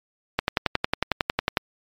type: click train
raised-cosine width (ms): 0.3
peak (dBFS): -4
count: 14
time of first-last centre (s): 0.39-1.572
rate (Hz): 11
effects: MP3 96 kbps